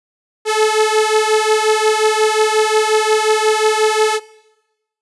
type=beating tone pair; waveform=sawtooth; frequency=430.2 / 435.8 Hz; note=A4 / A4; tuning=-39 / -17 cents; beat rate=5.6 Hz; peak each=-11 dBFS; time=0.45-4.2 s; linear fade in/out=50 ms; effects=noise-tail reverb RT60 1.0 s tail -21 dB re dry + resampled to 24000 Hz